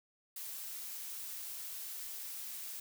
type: noise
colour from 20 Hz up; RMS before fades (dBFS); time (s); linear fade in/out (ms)
blue; -44; 0.36-2.8; 5
effects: none

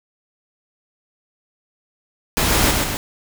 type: noise with echo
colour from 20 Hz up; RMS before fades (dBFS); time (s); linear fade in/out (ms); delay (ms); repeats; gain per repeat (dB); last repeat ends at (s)
pink; -18; 2.37-2.71; 0; 130; 2; -3; 2.97
effects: none

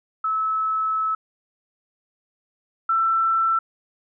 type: tone pair in turn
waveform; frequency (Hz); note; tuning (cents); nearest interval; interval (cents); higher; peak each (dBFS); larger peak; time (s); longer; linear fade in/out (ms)
sine; 1300 / 1335.8; E6 / E6; -24 / +23; unison; 47; second; -20 / -17; second; 0.24-1.15 / 2.89-3.59; first; 5
effects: none

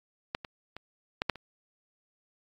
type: clicks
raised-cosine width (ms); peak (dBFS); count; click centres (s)
0.3; -14 / -23 / -25 / -12 / -9 / -28; 6; 0.349 / 0.448 / 0.766 / 1.219 / 1.297 / 1.357
effects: AAC 48 kbps

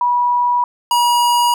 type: tone pair in turn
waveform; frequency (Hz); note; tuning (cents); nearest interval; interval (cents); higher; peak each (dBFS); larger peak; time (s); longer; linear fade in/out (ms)
sine / square; 973 / 960.7; B5 / B5; -26 / -48; unison; 22; first; -12; neither; 0.01-0.64 / 0.91-1.54; neither; 2
effects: none

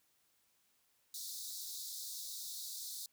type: high-pass noise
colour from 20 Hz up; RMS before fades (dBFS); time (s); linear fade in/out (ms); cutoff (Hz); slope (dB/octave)
pink; -45; 1.14-3.06; 2; 3700; 96
effects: white hiss -75 dBFS RMS until 3.12 s

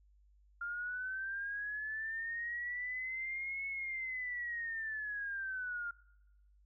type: linear two-way sweep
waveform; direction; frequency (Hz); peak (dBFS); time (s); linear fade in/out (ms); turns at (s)
sine; up then down; 1396.9 to 2200 to 1396.9; -37; 0.61-5.91; 5; 3.67
effects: noise-tail reverb RT60 1.0 s tail -24 dB re dry + added 50 Hz sine -63 dBFS peak until 6.65 s

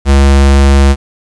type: tone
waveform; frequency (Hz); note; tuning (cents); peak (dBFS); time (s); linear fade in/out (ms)
square; 69; C#2; -7; -4; 0.05-0.96; 50
effects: resampled to 22050 Hz + 7-bit

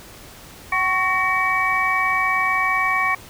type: tone cluster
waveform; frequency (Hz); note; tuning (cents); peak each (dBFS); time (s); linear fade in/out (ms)
sine; 756 / 1109 / 1850 / 2279; F#5 / C#6 / A#6 / C#7; +37 / 0 / -14 / +47; -27 / -21 / -24 / -21; 0.72-3.15; 5
effects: pink hiss -42 dBFS RMS until 3.29 s

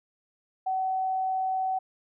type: tone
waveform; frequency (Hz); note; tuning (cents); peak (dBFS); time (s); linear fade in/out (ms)
sine; 756; F#5; +37; -25; 0.66-1.79; 10
effects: none

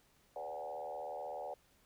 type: tone with frequency modulation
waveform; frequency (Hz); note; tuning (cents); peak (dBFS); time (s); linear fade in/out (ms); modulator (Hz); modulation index
sine; 659.3; E5; 0; -40; 0.36-1.54; 2; 76.1; 2.3
effects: pink hiss -70 dBFS RMS until 1.85 s

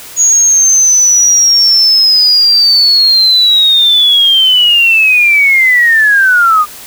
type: linear sweep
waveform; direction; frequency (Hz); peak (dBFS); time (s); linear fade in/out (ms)
sine; down; 6730 to 1200; -4; 0.16-6.66; 50
effects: white hiss -30 dBFS RMS until 6.86 s

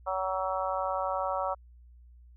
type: harmonic tone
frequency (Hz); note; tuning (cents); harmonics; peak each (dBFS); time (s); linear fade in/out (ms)
188.5; F#3; +32; 3 / 4 / 5 / 6 / 7; -33 / -34 / -35 / -36 / -36; 0.06-1.55; 20
effects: added 60 Hz sine -51 dBFS peak until 2.36 s

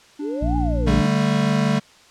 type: tone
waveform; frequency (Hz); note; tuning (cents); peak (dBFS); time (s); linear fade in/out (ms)
triangle; 293.7; D4; 0; -24; 0.19-1.07; 10
type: exponential two-way sweep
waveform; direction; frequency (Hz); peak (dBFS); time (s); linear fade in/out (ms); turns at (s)
sine; up then down; 368.8 to 841 to 368.8; -26; 0.2-0.97; 50; 0.57
type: harmonic tone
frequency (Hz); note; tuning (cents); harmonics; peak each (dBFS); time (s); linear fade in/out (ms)
58.27; A#1; 0; 1 / 2 / 3 / 4 / 5; -20 / -27 / -29 / -32 / -35; 0.41-1.02; 20
type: chord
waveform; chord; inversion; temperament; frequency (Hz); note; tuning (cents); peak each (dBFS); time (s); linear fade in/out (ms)
square; D suspended fourth; none; equal with one note detuned; 146.83 / 196 / 222; D3 / G3 / A3; 0 / 0 / +16; -22; 0.86-1.8; 20
effects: white hiss -50 dBFS RMS until 2.1 s + low-pass 6000 Hz 12 dB/octave

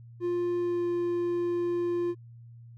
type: tone with pitch glide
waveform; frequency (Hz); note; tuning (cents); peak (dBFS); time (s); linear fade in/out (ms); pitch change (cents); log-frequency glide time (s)
triangle; 350.7 to 348.3; F4 to F4; +7 to -5; -24; 0.2-2.15; 50; -12; 0.59-0.88
effects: added 117 Hz sine -46 dBFS peak until 2.77 s

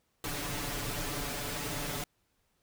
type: noise with comb filter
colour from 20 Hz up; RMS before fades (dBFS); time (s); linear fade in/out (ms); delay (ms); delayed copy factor
pink; -36; 0.24-2.04; 2; 6.9; +0.95
effects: pink hiss -75 dBFS RMS until 2.62 s

